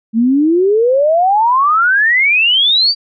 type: exponential sweep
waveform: sine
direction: up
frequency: 217.7 to 4751 Hz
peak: -8 dBFS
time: 0.13-2.95 s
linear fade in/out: 50 ms
effects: none